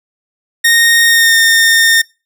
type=tone with pitch glide; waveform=sawtooth; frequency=1853 to 1825.4 Hz; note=A#6 to A#6; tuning=-11 to -37 cents; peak=-3 dBFS; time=0.64-2.02 s; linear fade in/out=10 ms; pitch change=-26 cents; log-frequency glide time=1.06-1.36 s; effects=noise-tail reverb RT60 0.3 s tail -25 dB re dry